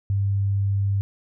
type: tone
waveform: sine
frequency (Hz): 99.2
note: G2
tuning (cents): +21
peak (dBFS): -19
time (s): 0.1-1.01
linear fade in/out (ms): 0
effects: none